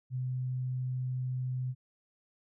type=tone; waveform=sine; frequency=127.6 Hz; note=C3; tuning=43 cents flat; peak=-31 dBFS; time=0.1-1.75 s; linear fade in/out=50 ms; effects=none